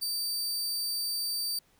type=tone with ADSR envelope; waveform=sawtooth; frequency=4638 Hz; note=D8; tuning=22 cents flat; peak=-25 dBFS; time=0.01-1.59 s; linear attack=22 ms; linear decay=4 ms; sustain=-2 dB; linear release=4 ms; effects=pink hiss -66 dBFS RMS until 1.79 s